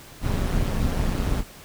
brown noise with amplitude modulation, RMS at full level -20 dBFS, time 0.21-1.44 s, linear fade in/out 50 ms, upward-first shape sine, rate 186 Hz, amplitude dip 70%, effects pink hiss -45 dBFS RMS until 1.64 s

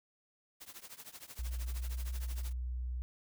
white noise with tremolo, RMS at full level -47 dBFS, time 0.6-2.53 s, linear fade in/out 20 ms, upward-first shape triangle, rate 13 Hz, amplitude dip 95%
sine tone with pitch glide, 61.1 to 61.74 Hz, B1 to B1, -18 to 0 cents, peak -35 dBFS, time 1.39-3.02 s, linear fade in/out 0 ms, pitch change +18 cents, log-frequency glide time 1.83-1.97 s
effects none

